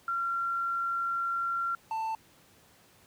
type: tone pair in turn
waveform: sine / triangle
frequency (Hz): 1372 / 888.5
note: F6 / A5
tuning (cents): -31 / +17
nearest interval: minor sixth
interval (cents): 752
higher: first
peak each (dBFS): -28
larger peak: neither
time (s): 0.08-1.75 / 1.91-2.15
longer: first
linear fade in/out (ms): 2
effects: pink hiss -60 dBFS RMS until 3.06 s + high-pass 80 Hz 12 dB/octave